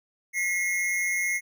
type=tone pair together; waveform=square; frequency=1964.7 / 2149 Hz; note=B6 / C7; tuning=-10 / +46 cents; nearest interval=major second; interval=156 cents; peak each=-32 / -26 dBFS; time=0.33-1.41 s; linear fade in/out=50 ms; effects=none